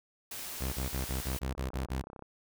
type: noise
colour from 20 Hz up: white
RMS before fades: -41 dBFS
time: 0.31-1.39 s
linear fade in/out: 5 ms
type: tone bursts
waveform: sawtooth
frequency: 65.41 Hz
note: C2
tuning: in tune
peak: -28 dBFS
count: 9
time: 0.6-2.026 s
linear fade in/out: 20 ms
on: 130 ms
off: 32 ms
type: click train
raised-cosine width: 1 ms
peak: -31 dBFS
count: 24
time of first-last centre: 1.52-2.223 s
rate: 32.7 Hz
effects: none